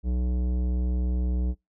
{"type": "tone with tanh clipping", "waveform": "triangle", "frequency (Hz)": 61.6, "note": "B1", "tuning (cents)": -4, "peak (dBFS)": -25, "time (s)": [0.03, 1.55], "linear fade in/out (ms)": 50, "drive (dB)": 18, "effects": ["noise-tail reverb RT60 0.2 s tail -26 dB re dry"]}